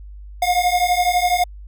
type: beating tone pair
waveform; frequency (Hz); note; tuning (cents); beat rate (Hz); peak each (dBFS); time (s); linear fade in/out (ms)
square; 710 / 722; F5 / F#5; +28 / -43; 12; -19; 0.42-1.44; 5
effects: added 50 Hz sine -34 dBFS peak until 1.67 s